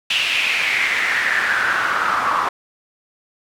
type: noise with band-pass filter sweep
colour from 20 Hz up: pink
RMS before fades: -19 dBFS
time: 0.1-2.49 s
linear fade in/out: 5 ms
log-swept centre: 2900 to 1100 Hz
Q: 4.9
effects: none